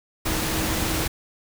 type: tone in noise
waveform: sine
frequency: 319.5 Hz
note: D#4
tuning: 46 cents sharp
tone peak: -31 dBFS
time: 0.25-1.08 s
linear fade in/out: 10 ms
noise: pink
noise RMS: -25 dBFS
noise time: 0.25-1.08 s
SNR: -9 dB
effects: none